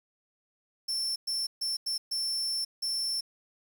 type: tone bursts at uneven times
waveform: 40% pulse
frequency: 5380 Hz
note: E8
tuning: 34 cents sharp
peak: -28 dBFS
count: 6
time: 0.88-1.16 / 1.27-1.47 / 1.61-1.77 / 1.86-1.98 / 2.11-2.65 / 2.82-3.21 s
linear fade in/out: 10 ms
effects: 9-bit